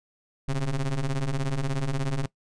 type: ring-modulated tone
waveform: square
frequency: 67 Hz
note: C2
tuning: 42 cents sharp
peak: -22 dBFS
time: 0.48-2.26 s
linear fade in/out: 5 ms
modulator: 75.3 Hz
effects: noise-tail reverb RT60 0.1 s tail -20 dB re dry + resampled to 22050 Hz